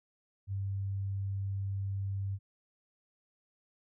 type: tone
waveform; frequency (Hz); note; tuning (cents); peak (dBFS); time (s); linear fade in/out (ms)
sine; 98.1; G2; +2; -32; 0.47-2.39; 50
effects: none

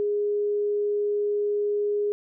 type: tone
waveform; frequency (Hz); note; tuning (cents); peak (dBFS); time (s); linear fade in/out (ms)
sine; 413.1; G#4; -9; -22; 0-2.12; 0
effects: none

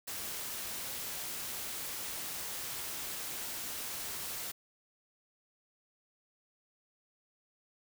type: noise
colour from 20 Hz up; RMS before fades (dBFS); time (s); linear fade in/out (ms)
white; -40; 0.07-4.52; 10
effects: none

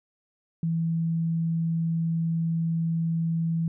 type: tone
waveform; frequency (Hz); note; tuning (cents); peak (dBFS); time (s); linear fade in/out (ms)
sine; 164.81; E3; 0; -23; 0.63-3.68; 2
effects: none

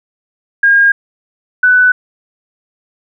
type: tone pair in turn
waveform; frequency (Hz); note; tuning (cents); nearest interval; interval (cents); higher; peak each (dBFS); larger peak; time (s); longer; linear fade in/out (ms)
sine; 1620 / 1494.7; G#6 / F#6; -43 / +17; minor second; 140; first; -5; neither; 0.63-0.92 / 1.63-1.92; neither; 5
effects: none

